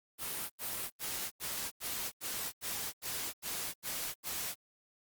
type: noise bursts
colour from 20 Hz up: white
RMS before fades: -38 dBFS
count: 11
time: 0.18-4.55 s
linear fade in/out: 50 ms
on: 320 ms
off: 85 ms
effects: Opus 32 kbps